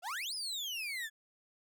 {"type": "exponential two-way sweep", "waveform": "35% pulse", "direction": "up then down", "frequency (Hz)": [644, 5200, 1685], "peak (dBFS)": -35, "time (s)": [0.02, 1.1], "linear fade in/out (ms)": 50, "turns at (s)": 0.34, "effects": []}